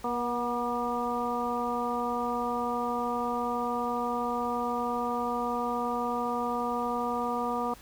harmonic tone with a mistuned harmonic, 240 Hz, B3, 49 cents flat, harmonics 1 / 2 / 3 / 4 / 5, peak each -34 / -34 / -34 / -34 / -34 dBFS, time 0.04-7.74 s, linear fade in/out 5 ms, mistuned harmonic 3, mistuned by +29 cents, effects added 50 Hz sine -56 dBFS peak until 7.81 s + pink hiss -52 dBFS RMS until 7.81 s

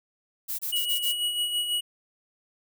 violet noise bursts, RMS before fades -31 dBFS, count 5, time 0.48-1.13 s, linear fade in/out 20 ms, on 110 ms, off 25 ms
square tone with tremolo, 2916 Hz, F#7, 26 cents flat, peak -24 dBFS, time 0.72-1.81 s, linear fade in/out 10 ms, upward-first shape sine, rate 6.1 Hz, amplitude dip 50%
effects none

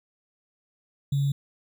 sine tone with sample-and-hold, 140 Hz, C#3, 18 cents sharp, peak -21 dBFS, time 1.12-1.32 s, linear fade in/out 5 ms, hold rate 3675 Hz, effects none

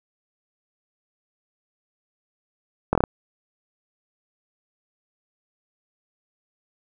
slowing click train, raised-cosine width 1 ms, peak -4 dBFS, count 5, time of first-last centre 2.93-3.038 s, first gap 22 ms, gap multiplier 1.14, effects none

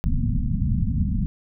pink low-pass noise, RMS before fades -22 dBFS, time 0.04-1.26 s, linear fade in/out 0 ms, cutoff 250 Hz, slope 96 dB/octave, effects none

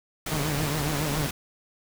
pink noise, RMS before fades -31 dBFS, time 0.26-1.31 s, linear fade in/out 5 ms
sawtooth tone with vibrato, 148.7 Hz, D3, 22 cents sharp, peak -23 dBFS, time 0.31-1.27 s, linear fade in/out 10 ms, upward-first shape triangle, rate 7.2 Hz, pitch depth 130 cents each way
effects none

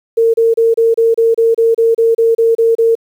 sine tone bursts, 456.7 Hz, A#4, 36 cents flat, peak -7 dBFS, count 14, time 0.17-2.953 s, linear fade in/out 10 ms, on 170 ms, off 31 ms, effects 7-bit

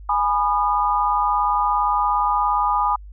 sine chord, G# minor, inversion none, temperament equal with one note detuned, 830.6 / 987.8 / 1220.3 Hz, G#5 / B5 / D#6, 0 / 0 / -34 cents, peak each -21 dBFS, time 0.09-2.96 s, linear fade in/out 5 ms, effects added 50 Hz sine -36 dBFS peak until 3.12 s

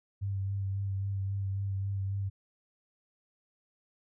sine tone with vibrato, 98 Hz, G2, in tune, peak -30 dBFS, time 0.21-2.3 s, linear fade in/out 20 ms, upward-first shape sine, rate 3.7 Hz, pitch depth 22 cents each way, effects none

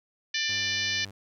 harmonic tone, 593 Hz, D5, 17 cents sharp, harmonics 3 / 4 / 5 / 6 / 7 / 8 / 9 / 10, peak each -32 / -33 / -34 / -35 / -35 / -36 / -37 / -37 dBFS, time 0.34-1.05 s, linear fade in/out 5 ms
sawtooth tone with vibrato, 98 Hz, G2, in tune, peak -38 dBFS, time 0.49-1.11 s, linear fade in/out 5 ms, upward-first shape sine, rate 3.7 Hz, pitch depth 30 cents each way
effects none

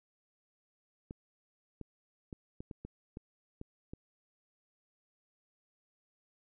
clicks, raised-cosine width 3 ms, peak -30 dBFS, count 9, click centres 1.109 / 1.813 / 2.328 / 2.605 / 2.712 / 2.85 / 3.171 / 3.614 / 3.935 s, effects none

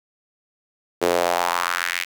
sawtooth tone with high-pass filter sweep, 87.31 Hz, F2, in tune, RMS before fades -22 dBFS, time 1.01-2.05 s, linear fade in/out 20 ms, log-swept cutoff 410 to 2300 Hz, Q 2.6, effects 7-bit

